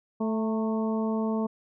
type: harmonic tone with a mistuned harmonic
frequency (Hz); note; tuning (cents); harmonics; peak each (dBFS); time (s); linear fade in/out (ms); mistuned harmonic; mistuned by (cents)
220; A3; 0; 1 / 2 / 3 / 4 / 5; -26 / -32 / -36 / -38 / -40; 0.2-1.47; 10; 4; +39
effects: none